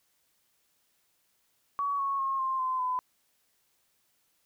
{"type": "tone with pitch steps", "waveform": "sine", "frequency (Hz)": [1129, 1103.9, 1079.3, 1055.2, 1031.7, 1008.7], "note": ["C#6", "C#6", "C#6", "C6", "C6", "B5"], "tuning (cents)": [31, -8, -47, 14, -25, 36], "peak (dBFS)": -27, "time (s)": [1.79, 2.99], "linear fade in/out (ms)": 0, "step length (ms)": 200, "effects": ["white hiss -72 dBFS RMS until 4.45 s"]}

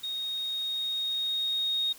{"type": "tone with level ramp", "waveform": "sine", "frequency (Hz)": 3729, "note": "A#7", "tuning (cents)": 0, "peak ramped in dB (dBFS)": [-31, -25], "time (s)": [0.03, 1.93], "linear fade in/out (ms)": 10, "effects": ["white hiss -51 dBFS RMS until 1.98 s"]}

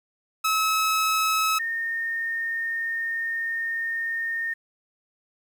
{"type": "tone pair in turn", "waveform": ["sawtooth", "sine"], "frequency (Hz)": [1291, 1831.6], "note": ["E6", "A#6"], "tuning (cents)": [-37, -31], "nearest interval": "tritone", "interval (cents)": 606, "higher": "second", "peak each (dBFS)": [-17, -25], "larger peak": "first", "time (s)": [[0.44, 1.59], [1.59, 4.54]], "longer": "second", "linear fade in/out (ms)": 10, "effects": ["9-bit"]}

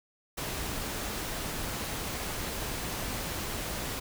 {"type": "noise", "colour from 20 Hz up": "pink", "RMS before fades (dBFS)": -35, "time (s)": [0.37, 4], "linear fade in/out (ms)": 10, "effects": []}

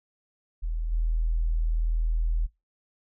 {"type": "tone with level steps", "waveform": "sine", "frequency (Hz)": 40.56, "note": "E1", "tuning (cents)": -27, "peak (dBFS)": [-26, -22], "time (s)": [0.62, 2.47], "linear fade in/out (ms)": 20, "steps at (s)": 0.91, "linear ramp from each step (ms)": 20, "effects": ["noise-tail reverb RT60 0.2 s tail -20 dB re dry"]}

